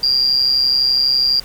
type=tone with amplitude modulation; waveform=sine; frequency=4767 Hz; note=D8; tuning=25 cents sharp; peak=-8 dBFS; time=0.03-1.4 s; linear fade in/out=5 ms; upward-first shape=sine; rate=132 Hz; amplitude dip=75%; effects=tanh soft clip ceiling -5 dBFS + pink hiss -39 dBFS RMS until 1.44 s